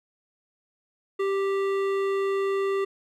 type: tone with hard clipping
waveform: sine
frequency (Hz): 392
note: G4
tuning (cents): 0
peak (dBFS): -25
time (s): 1.19-2.85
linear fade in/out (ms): 10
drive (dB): 13
effects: none